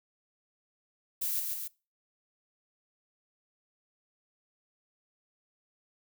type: noise with echo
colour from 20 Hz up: violet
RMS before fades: -32 dBFS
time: 1.21-1.4 s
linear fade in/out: 10 ms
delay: 140 ms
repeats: 2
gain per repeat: -3 dB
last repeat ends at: 1.68 s
effects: noise-tail reverb RT60 0.3 s tail -22 dB re dry